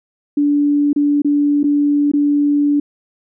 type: tone with dropouts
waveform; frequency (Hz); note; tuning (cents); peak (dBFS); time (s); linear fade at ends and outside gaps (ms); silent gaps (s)
sine; 290; D4; -22; -11; 0.37-2.8; 5; 0.931-0.961 / 1.22-1.246 / 1.632-1.64 / 2.117-2.135
effects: none